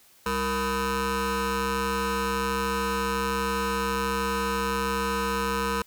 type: ring-modulated tone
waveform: 20% pulse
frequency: 265.7 Hz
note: C4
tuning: 27 cents sharp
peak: -17 dBFS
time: 0.26-5.82 s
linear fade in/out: 2 ms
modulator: 731 Hz
effects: white hiss -57 dBFS RMS until 5.86 s